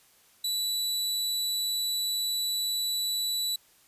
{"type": "tone", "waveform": "sawtooth", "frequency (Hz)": 3951, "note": "B7", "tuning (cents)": 0, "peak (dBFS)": -24, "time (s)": [0.44, 3.56], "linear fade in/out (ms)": 5, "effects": ["white hiss -61 dBFS RMS until 3.87 s", "resampled to 32000 Hz"]}